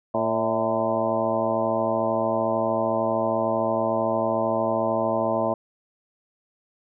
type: harmonic tone with a mistuned harmonic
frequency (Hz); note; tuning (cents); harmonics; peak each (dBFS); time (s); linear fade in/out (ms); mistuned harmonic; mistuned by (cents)
113.2; A2; +50; 1 / 2 / 3 / 4 / 5 / 6 / 7 / 8 / 9; -36 / -30 / -31 / -34 / -27 / -25 / -33 / -31 / -31; 0.14-5.54; 5; 6; -63
effects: none